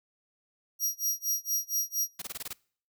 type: tone with tremolo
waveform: 20% pulse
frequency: 5720 Hz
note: F8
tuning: 41 cents sharp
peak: -20 dBFS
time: 0.79-2.08 s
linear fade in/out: 50 ms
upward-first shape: sine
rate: 4.3 Hz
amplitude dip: 100%
type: noise bursts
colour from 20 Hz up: white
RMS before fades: -37 dBFS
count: 7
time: 2.19-2.532 s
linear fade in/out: 5 ms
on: 30 ms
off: 22 ms
effects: noise-tail reverb RT60 0.5 s tail -24 dB re dry